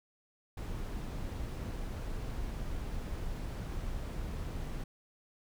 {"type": "noise", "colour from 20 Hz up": "brown", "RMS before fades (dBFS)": -38, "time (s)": [0.57, 4.84], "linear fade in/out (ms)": 5, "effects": []}